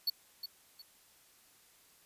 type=tone with echo; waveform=square; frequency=4435 Hz; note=C#8; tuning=in tune; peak=-29 dBFS; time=0.07-0.1 s; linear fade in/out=5 ms; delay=360 ms; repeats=2; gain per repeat=-10 dB; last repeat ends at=0.82 s; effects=white hiss -64 dBFS RMS until 2.05 s + resampled to 32000 Hz